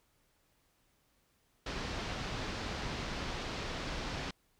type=low-pass noise; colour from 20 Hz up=pink; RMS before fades=-39 dBFS; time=1.66-4.31 s; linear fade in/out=5 ms; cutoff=5400 Hz; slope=24 dB/octave; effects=pink hiss -73 dBFS RMS until 4.59 s